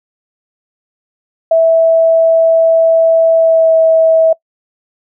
sine tone with pitch glide, 655 to 647.9 Hz, E5 to E5, -11 to -30 cents, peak -5 dBFS, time 1.51-4.33 s, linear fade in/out 5 ms, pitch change -19 cents, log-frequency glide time 3.36-3.75 s, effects noise-tail reverb RT60 0.1 s tail -22 dB re dry

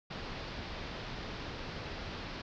pink low-pass noise, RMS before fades -42 dBFS, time 0.1-2.42 s, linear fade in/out 10 ms, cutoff 5100 Hz, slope 48 dB/octave, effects none

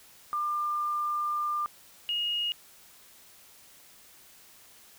sine tone pair in turn, 1197 / 2868 Hz, D6 / F7, +33 / +45 cents, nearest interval octave + minor third, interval 1512 cents, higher second, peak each -27 dBFS, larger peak neither, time 0.33-1.66 / 2.09-2.52 s, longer first, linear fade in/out 0 ms, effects white hiss -55 dBFS RMS until 4.98 s

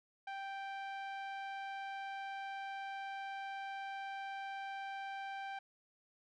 sawtooth tone with low-pass filter, 784 Hz, G5, in tune, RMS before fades -44 dBFS, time 0.27-5.59 s, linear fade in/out 5 ms, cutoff 2500 Hz, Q 0.91, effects none

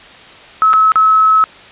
sine tone with dropouts, 1292 Hz, E6, 35 cents flat, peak -6 dBFS, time 0.62-1.44 s, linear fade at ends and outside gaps 0 ms, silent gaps 0.732-0.737 / 0.919-0.957 s, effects white hiss -37 dBFS RMS until 1.71 s + resampled to 8000 Hz

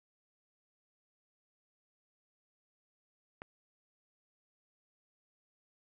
click, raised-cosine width 0.5 ms, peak -28 dBFS, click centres 3.419 s, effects none

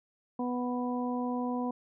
harmonic tone, 247 Hz, B3, in tune, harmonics 1 / 2 / 3 / 4, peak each -31 / -38 / -39 / -39 dBFS, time 0.39-1.71 s, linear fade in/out 5 ms, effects none

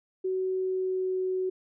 sine tone with pitch glide, 374.8 to 372.6 Hz, F#4 to F#4, +22 to +12 cents, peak -26 dBFS, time 0.24-1.5 s, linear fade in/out 10 ms, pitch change -10 cents, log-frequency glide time 0.57-1.19 s, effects none

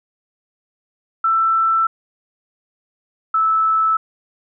sine tone pair in turn, 1331 / 1310.4 Hz, E6 / E6, +16 / -11 cents, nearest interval unison, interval 27 cents, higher first, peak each -13 dBFS, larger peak neither, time 1.24-1.87 / 3.34-3.97 s, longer neither, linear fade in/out 5 ms, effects none

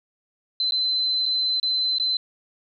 sine tone with dropouts, 4057 Hz, B7, 46 cents sharp, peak -20 dBFS, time 0.6-2.17 s, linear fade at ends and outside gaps 2 ms, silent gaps 0.709-0.721 / 1.257-1.261 / 1.599-1.629 / 1.984-1.998 s, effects none

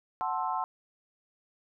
sine chord, F# half-diminished seventh, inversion none, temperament equal with one note detuned, 740 / 880 / 1050.7 / 1318.5 Hz, F#5 / A5 / C6 / E6, 0 / 0 / +7 / 0 cents, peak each -34 / -33 / -33 / -38 dBFS, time 0.21-0.64 s, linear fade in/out 0 ms, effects none

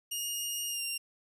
15% pulse tone with pitch glide, 2849 to 2778 Hz, F7 to F7, +34 to -10 cents, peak -26 dBFS, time 0.11-0.98 s, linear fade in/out 10 ms, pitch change -44 cents, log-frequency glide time 0.68-0.82 s, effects none

